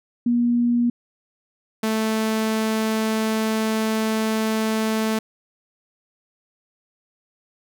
sine / sawtooth tone pair in turn, 239.4 / 219.7 Hz, A#3 / A3, +46 / -2 cents, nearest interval minor second, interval 148 cents, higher first, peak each -16 dBFS, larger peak neither, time 0.26-0.9 / 1.83-5.19 s, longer second, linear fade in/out 5 ms, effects none

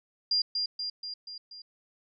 sine tone with echo, 4800 Hz, D8, 37 cents sharp, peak -23 dBFS, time 0.31-0.42 s, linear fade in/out 5 ms, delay 240 ms, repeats 5, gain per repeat -4 dB, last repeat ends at 1.62 s, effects none

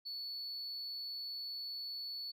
sine tone, 4435 Hz, C#8, in tune, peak -38 dBFS, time 0.05-2.32 s, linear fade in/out 20 ms, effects tanh soft clip ceiling -39 dBFS

